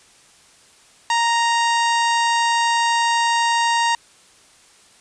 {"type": "harmonic tone", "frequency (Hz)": 932, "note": "A#5", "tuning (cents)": -1, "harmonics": [1, 2, 3, 4, 5, 6, 7, 8, 9], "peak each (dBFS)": [-17, -23, -27, -29, -31, -33, -34, -35, -36], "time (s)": [1.1, 3.95], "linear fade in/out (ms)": 2, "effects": ["white hiss -51 dBFS RMS until 5 s", "resampled to 22050 Hz"]}